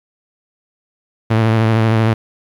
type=tone with vibrato; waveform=sawtooth; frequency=111.6 Hz; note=A2; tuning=25 cents sharp; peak=-7 dBFS; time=1.3-2.14 s; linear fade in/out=10 ms; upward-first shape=sine; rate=13 Hz; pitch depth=36 cents each way; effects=low-pass 3000 Hz 12 dB/octave + 8-bit